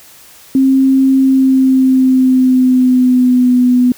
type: tone with pitch glide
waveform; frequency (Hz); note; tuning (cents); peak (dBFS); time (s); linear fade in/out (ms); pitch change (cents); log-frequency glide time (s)
sine; 266.5 to 248.7; C4 to B3; +32 to +12; -6; 0.55-3.92; 2; -120; 1.18-3.58
effects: white hiss -40 dBFS RMS until 3.97 s

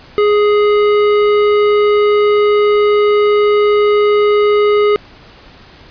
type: tone with hard clipping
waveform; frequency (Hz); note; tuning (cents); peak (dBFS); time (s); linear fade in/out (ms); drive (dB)
sine; 416.2; G#4; +4; -10; 0.18-4.96; 0; 13
effects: pink hiss -40 dBFS RMS until 5.9 s + resampled to 11025 Hz

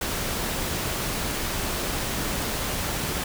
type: noise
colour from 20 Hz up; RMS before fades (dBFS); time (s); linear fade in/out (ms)
pink; -28; 0.01-3.24; 5
effects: none

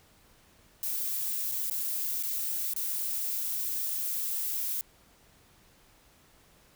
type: noise with dropouts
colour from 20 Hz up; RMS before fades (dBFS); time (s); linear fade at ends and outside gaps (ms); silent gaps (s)
violet; -32; 0.83-4.81; 0; 1.515-1.521 / 1.699-1.711 / 2.227-2.235 / 2.736-2.763
effects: pink hiss -61 dBFS RMS until 6.75 s

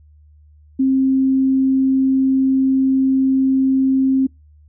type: tone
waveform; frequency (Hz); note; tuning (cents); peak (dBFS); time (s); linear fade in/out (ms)
sine; 265.5; C4; +25; -12; 0.79-4.27; 10
effects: noise-tail reverb RT60 0.2 s tail -26 dB re dry + added 75 Hz sine -45 dBFS peak until 4.68 s

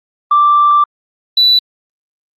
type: tone pair in turn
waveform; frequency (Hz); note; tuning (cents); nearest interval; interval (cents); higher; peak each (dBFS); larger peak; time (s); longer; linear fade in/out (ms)
sine; 1174.7 / 3965; D6 / B7; 0 / +6; octave + major sixth; 2106; second; -5; neither; 0.31-0.84 / 1.37-1.59; first; 5
effects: tanh soft clip ceiling -2 dBFS + Opus 48 kbps

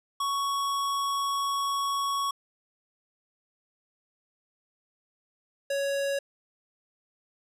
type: tone pair in turn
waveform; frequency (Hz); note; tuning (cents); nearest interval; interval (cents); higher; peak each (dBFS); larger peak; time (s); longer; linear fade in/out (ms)
square; 1114 / 557; C#6 / C#5; +8 / +8; octave; 1200; first; -27; neither; 0.2-2.31 / 5.7-6.19; first; 5
effects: low-pass 12000 Hz 12 dB/octave

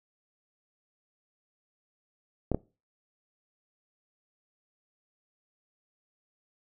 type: clicks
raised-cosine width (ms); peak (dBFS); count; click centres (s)
2; -13; 2; 2.517 / 2.546
effects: noise-tail reverb RT60 0.3 s tail -21 dB re dry

